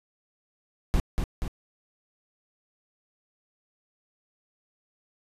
brown noise with echo, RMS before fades -21 dBFS, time 0.94-1 s, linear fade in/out 0 ms, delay 240 ms, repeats 2, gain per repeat -4 dB, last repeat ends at 1.48 s, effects resampled to 32000 Hz

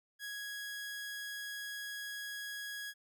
sawtooth tone, 1661.2 Hz, G#6, in tune, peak -37 dBFS, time 0.19-2.94 s, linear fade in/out 50 ms, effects none

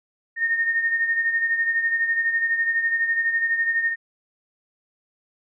sine beating tone pair, 1835 / 1847 Hz, A#6 / A#6, -28 / -16 cents, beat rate 12 Hz, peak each -20 / -28 dBFS, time 0.36-3.96 s, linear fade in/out 50 ms, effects none

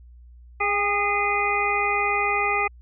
harmonic tone with a mistuned harmonic, 410.3 Hz, G#4, 21 cents flat, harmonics 1 / 2 / 3 / 5 / 6, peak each -29 / -26 / -26 / -26 / -26 dBFS, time 0.6-2.68 s, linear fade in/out 10 ms, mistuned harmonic 2, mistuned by -26 cents, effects added 60 Hz sine -44 dBFS peak until 2.81 s

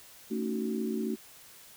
sine chord, D# half-diminished seventh, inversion second, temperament just, 224 / 280 / 311.1 / 373.4 Hz, A3 / C#4 / D#4 / F#4, +31 / +18 / 0 / +16 cents, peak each -32 / -38 / -38 / -35 dBFS, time 0.3-1.16 s, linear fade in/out 20 ms, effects white hiss -53 dBFS RMS until 1.76 s

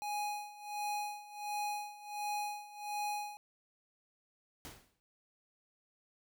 square tone with tremolo, 830.6 Hz, G#5, in tune, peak -35 dBFS, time 0.02-3.37 s, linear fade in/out 0 ms, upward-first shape sine, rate 1.4 Hz, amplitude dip 85%
pink noise with exponential decay, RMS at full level -45 dBFS, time 4.65-5 s, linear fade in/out 0 ms, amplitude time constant 74 ms
effects none

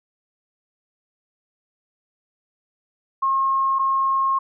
sine tone pair in turn, 1077 / 1077 Hz, C6 / C6, +50 / +50 cents, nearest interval unison, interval 0 cents, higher neither, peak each -17 dBFS, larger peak neither, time 3.22-3.79 / 3.79-4.39 s, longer second, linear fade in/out 10 ms, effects none

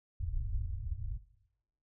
pink low-pass noise, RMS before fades -36 dBFS, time 0.2-1.18 s, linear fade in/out 10 ms, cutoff 120 Hz, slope 96 dB/octave, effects noise-tail reverb RT60 0.9 s tail -18 dB re dry

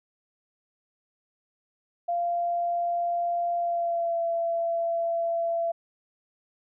sine tone with pitch glide, 692 to 673.9 Hz, F5 to E5, -16 to +38 cents, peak -24 dBFS, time 2.08-5.72 s, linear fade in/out 10 ms, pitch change -46 cents, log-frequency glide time 3.57-4.22 s, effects none

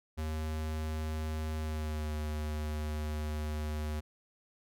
square tone with pitch glide, 78.1 to 76.05 Hz, D#2 to D#2, +7 to -39 cents, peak -34 dBFS, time 0.17-4.01 s, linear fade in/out 20 ms, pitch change -46 cents, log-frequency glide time 1.59-2.14 s, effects none

